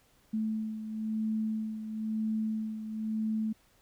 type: beating tone pair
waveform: sine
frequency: 218.2 / 219.2 Hz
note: A3 / A3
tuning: -14 / -6 cents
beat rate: 1 Hz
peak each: -31 / -38 dBFS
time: 0.33-3.53 s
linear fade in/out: 10 ms
effects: pink hiss -66 dBFS RMS until 3.81 s